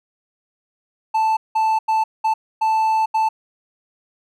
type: tone bursts at uneven times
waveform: triangle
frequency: 880 Hz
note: A5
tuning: in tune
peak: -13 dBFS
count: 6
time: 1.14-1.37 / 1.55-1.79 / 1.88-2.04 / 2.24-2.34 / 2.61-3.06 / 3.14-3.29 s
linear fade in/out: 10 ms
effects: none